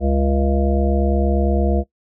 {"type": "harmonic tone", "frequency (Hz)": 68.7, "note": "C#2", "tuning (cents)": -15, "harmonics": [1, 3, 5, 7, 9, 10], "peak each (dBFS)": [-17, -22, -24, -25, -27, -27], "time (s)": [0, 1.84], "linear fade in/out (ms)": 50, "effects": ["noise-tail reverb RT60 0.1 s tail -18 dB re dry"]}